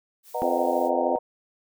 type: noise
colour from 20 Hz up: blue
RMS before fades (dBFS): -48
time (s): 0.23-0.91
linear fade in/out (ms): 50
type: chord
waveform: sine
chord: B major seventh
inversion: none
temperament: just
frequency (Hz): 493.9 / 617.4 / 740.8 / 926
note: B4 / D#5 / F#5 / A#5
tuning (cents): 0 / -14 / +2 / -12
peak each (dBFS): -31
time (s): 0.34-1.19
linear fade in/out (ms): 10
type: harmonic tone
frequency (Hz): 86.3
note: F2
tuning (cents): -20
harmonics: 3 / 4 / 5 / 6 / 7 / 8 / 9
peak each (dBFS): -31 / -30 / -34 / -29 / -29 / -32 / -29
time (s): 0.42-1.16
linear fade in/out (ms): 0
effects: none